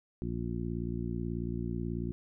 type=harmonic tone; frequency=58.3 Hz; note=A#1; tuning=1 cent sharp; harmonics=1 / 2 / 3 / 4 / 5 / 6; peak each=-39 / -38 / -38 / -39 / -45 / -41 dBFS; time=0.22-2.12 s; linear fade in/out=0 ms; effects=none